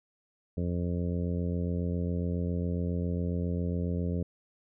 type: harmonic tone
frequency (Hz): 87.31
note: F2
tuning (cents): 0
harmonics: 1 / 2 / 3 / 4 / 5 / 6 / 7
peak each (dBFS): -31 / -32 / -38 / -44 / -40 / -43 / -48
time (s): 0.57-4.23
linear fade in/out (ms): 5
effects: none